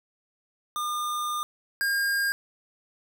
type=tone pair in turn; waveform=square; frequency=1209 / 1613.8 Hz; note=D6 / G6; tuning=+50 / +50 cents; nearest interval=perfect fourth; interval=500 cents; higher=second; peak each=-28 / -24 dBFS; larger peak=second; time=0.76-1.43 / 1.81-2.32 s; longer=first; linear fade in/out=0 ms; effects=none